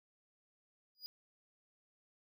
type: tone with exponential growth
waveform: square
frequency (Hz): 4909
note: D#8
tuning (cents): -24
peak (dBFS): -40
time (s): 0.95-1.06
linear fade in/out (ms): 0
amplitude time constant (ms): 22
effects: none